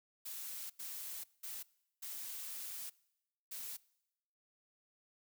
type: noise bursts at uneven times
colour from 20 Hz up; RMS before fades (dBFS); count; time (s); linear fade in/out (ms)
blue; -45; 5; 0.25-0.7 / 0.79-1.24 / 1.43-1.63 / 2.02-2.9 / 3.51-3.77; 10
effects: noise-tail reverb RT60 0.9 s tail -23 dB re dry